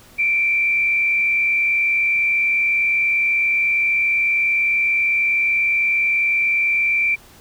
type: tone with frequency modulation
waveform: sine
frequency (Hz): 2349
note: D7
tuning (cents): 0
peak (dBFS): -15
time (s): 0.18-7.16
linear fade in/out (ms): 20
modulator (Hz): 68.3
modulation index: 0.69
effects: pink hiss -47 dBFS RMS until 7.4 s